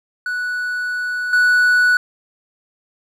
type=tone with level steps; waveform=triangle; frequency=1477 Hz; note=F#6; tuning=3 cents flat; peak=-18 / -9 dBFS; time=0.26-1.97 s; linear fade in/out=2 ms; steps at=1.33 s; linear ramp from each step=2 ms; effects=none